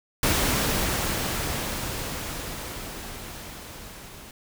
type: noise with level ramp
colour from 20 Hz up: pink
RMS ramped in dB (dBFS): -22 to -44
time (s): 0.23-4.31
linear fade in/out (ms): 2
effects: none